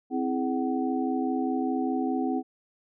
sine tone cluster, 261.4 / 326.3 / 419.1 / 751 Hz, C4 / E4 / G#4 / F#5, -1 / -18 / +16 / +26 cents, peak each -27 / -31 / -34 / -33 dBFS, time 0.1-2.43 s, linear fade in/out 50 ms, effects none

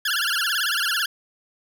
20% pulse tone with vibrato, 1535 Hz, G6, 37 cents flat, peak -16 dBFS, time 0.05-1.06 s, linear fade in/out 5 ms, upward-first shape sine, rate 18 Hz, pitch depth 210 cents each way, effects none

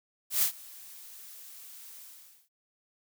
blue noise with ADSR envelope, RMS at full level -24 dBFS, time 0.3-2.49 s, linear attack 120 ms, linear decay 97 ms, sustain -24 dB, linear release 490 ms, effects none

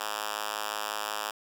5% pulse tone with high-pass filter, 105.6 Hz, G#2, 29 cents sharp, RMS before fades -34 dBFS, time 0-1.31 s, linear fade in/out 5 ms, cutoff 910 Hz, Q 0.67, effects none

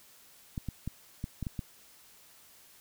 clicks, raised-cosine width 5 ms, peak -22 dBFS, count 7, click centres 0.578 / 0.687 / 0.876 / 1.241 / 1.427 / 1.468 / 1.592 s, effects white hiss -58 dBFS RMS until 2.8 s

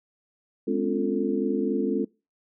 sine tone cluster, 209.4 / 256.1 / 280 / 349.3 / 442.8 Hz, G#3 / C4 / C#4 / F4 / A4, +15 / -37 / +18 / 0 / +11 cents, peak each -29 dBFS, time 0.67-2.05 s, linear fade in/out 10 ms, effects noise-tail reverb RT60 0.3 s tail -24 dB re dry

